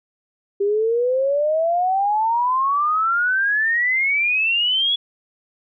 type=exponential sweep; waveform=sine; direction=up; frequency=394.7 to 3400 Hz; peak=-16 dBFS; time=0.6-4.96 s; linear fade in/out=10 ms; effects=none